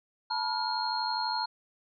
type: tone cluster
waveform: sine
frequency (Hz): 874 / 966 / 1417 / 4245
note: A5 / B5 / F6 / C8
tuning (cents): -12 / -39 / +25 / +24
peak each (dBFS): -33 / -33 / -39 / -33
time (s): 0.3-1.46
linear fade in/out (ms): 10
effects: none